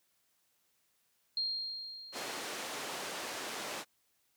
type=tone with exponential decay; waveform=sine; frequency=4218 Hz; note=C8; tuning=13 cents sharp; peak=-30 dBFS; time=1.37-3.08 s; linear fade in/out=2 ms; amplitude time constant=370 ms
type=band-pass noise; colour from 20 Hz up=pink; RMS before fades=-41 dBFS; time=2.12-3.85 s; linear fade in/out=50 ms; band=380 to 8600 Hz; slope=12 dB/octave
effects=white hiss -75 dBFS RMS until 4.36 s + high-pass 60 Hz 12 dB/octave